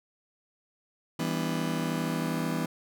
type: chord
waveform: 35% pulse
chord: E minor seventh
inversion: none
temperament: just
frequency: 164.81 / 197.78 / 247.2 / 296.7 Hz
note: E3 / G3 / B3 / D4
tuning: 0 / +16 / +2 / +18 cents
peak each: -30 / -35 / -31 / -35 dBFS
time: 1.19-2.66 s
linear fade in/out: 5 ms
effects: none